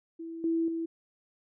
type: tone with level steps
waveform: sine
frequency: 329.6 Hz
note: E4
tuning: in tune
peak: -37 / -25 / -30 dBFS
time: 0.19-0.86 s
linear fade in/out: 10 ms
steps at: 0.44 / 0.68 s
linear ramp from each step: 2 ms
effects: none